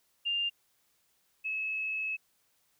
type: tone pair in turn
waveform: sine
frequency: 2800 / 2587 Hz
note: F7 / E7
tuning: +4 / -33 cents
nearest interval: minor second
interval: 137 cents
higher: first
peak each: -28 / -31 dBFS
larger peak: first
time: 0.25-0.5 / 1.44-2.17 s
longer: second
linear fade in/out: 20 ms
effects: white hiss -72 dBFS RMS until 2.79 s